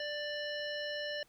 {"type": "harmonic tone with a mistuned harmonic", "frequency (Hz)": 590, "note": "D5", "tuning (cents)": 8, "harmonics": [1, 3, 5, 7, 9], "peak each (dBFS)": [-39, -41, -43, -48, -48], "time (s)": [0, 1.23], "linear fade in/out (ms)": 2, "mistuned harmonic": 9, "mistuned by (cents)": 24, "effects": ["pink hiss -68 dBFS RMS until 1.28 s"]}